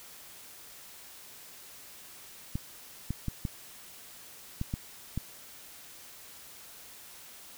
clicks, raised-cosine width 5 ms, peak -19 dBFS, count 7, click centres 2.555 / 3.106 / 3.283 / 3.452 / 4.614 / 4.739 / 5.176 s, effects white hiss -50 dBFS RMS until 7.57 s

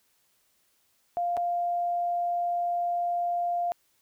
sine tone with dropouts, 698.5 Hz, F5, in tune, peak -25 dBFS, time 1.17-3.72 s, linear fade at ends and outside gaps 0 ms, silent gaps 1.368-1.374 s, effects white hiss -69 dBFS RMS until 4.01 s

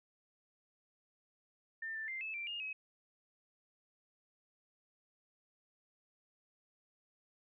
sine tone with pitch steps, 1798 / 1772 / 2091 / 2609 / 2355 / 2836 / 2553 Hz, A6 / A6 / C7 / E7 / D7 / F7 / D#7, +37 / +12 / -2 / -18 / +4 / +26 / +44 cents, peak -39 dBFS, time 1.82-2.73 s, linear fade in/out 5 ms, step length 130 ms, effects none

